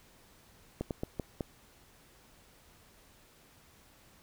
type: slowing click train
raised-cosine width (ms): 2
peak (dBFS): -20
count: 5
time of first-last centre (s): 0.81-1.408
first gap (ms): 98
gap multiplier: 1.29
effects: pink hiss -61 dBFS RMS until 4.22 s